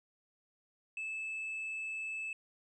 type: tone with hard clipping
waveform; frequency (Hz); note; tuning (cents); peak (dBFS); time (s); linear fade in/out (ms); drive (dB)
triangle; 2617; E7; -13; -36; 0.97-2.33; 2; 1
effects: resampled to 24000 Hz